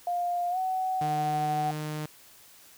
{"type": "tone with pitch glide", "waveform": "sine", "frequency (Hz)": [704, 750.2], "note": ["F5", "F#5"], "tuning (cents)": [14, 24], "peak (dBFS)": -26, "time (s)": [0.07, 1.71], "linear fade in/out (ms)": 2, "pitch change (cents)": 110, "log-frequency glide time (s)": [0.5, 0.58]}
{"type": "tone", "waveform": "sawtooth", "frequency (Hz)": 152.6, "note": "D#3", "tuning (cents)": -33, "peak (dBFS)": -28, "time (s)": [1.01, 2.06], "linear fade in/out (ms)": 5}
{"effects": ["white hiss -54 dBFS RMS until 2.77 s"]}